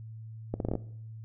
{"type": "accelerating click train", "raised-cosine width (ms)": 2, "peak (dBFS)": -17, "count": 7, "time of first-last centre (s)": [0.54, 0.753], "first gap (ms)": 62, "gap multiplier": 0.77, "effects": ["noise-tail reverb RT60 0.7 s tail -19 dB re dry", "added 111 Hz sine -41 dBFS peak until 1.24 s"]}